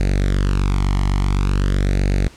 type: tone with flanger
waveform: sawtooth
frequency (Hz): 47.88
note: G1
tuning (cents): -40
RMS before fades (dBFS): -17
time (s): 0-2.28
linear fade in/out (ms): 0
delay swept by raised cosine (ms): 0.46 to 0.97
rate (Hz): 0.48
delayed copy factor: +0.95
effects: pink hiss -45 dBFS RMS until 2.36 s + low-pass 8000 Hz 12 dB/octave